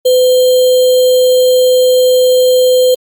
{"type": "tone with sample-and-hold", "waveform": "sine", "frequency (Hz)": 506, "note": "B4", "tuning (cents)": 42, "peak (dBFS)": -5, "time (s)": [0.05, 2.95], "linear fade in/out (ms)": 10, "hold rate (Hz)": 3675, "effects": ["Opus 24 kbps"]}